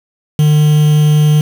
triangle tone with quantisation, 150.9 Hz, D3, 47 cents sharp, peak -4 dBFS, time 0.39-1.41 s, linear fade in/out 2 ms, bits 4, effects none

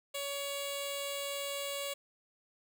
10% pulse tone with notch filter, 562 Hz, C#5, 24 cents sharp, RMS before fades -38 dBFS, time 0.14-1.94 s, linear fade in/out 10 ms, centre 1500 Hz, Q 0.71, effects none

